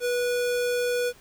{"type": "tone", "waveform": "square", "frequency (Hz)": 488.4, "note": "B4", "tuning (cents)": -19, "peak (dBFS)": -24, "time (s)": [0, 1.13], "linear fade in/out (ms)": 50, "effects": ["pink hiss -54 dBFS RMS until 1.2 s"]}